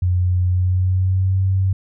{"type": "tone with pitch glide", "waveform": "sine", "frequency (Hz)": [90.2, 95.23], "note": ["F#2", "G2"], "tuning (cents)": [-44, -50], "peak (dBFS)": -14, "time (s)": [0.02, 1.73], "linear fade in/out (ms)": 5, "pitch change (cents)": 94, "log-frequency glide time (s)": [0.44, 1.4], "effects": []}